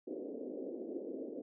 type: band-pass noise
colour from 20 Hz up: pink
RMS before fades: -43 dBFS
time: 0.07-1.42 s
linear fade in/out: 5 ms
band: 250 to 540 Hz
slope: 48 dB/octave
effects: none